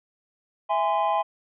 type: chord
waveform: triangle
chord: E augmented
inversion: none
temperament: just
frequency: 659.3 / 824.1 / 1030.1 Hz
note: E5 / G#5 / B#5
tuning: 0 / -14 / -27 cents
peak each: -25 / -22 / -24 dBFS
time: 0.69-1.23 s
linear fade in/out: 20 ms
effects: resampled to 8000 Hz